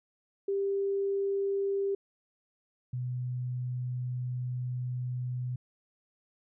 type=tone pair in turn; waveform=sine; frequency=395.4 / 124.94 Hz; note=G4 / B2; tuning=+15 / +20 cents; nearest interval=octave + minor sixth; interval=1995 cents; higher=first; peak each=-27 / -31 dBFS; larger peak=first; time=0.48-1.95 / 2.93-5.56 s; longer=second; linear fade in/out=5 ms; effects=none